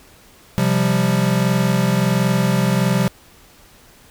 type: chord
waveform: square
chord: C suspended fourth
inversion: none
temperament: equal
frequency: 130.81 / 174.61 / 196 Hz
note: C3 / F3 / G3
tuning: 0 / 0 / 0 cents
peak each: -20 dBFS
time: 0.58-3.08 s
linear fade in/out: 0 ms
effects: pink hiss -48 dBFS RMS until 4.1 s